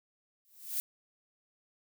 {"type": "noise with exponential growth", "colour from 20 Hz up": "violet", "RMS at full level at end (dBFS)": -30, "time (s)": [0.45, 0.8], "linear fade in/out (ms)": 0, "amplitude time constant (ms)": 74, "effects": []}